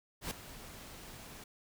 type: noise with ADSR envelope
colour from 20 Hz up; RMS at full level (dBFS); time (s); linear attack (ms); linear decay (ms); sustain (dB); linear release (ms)
pink; -36; 0.21-1.44; 100; 4; -14; 5
effects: none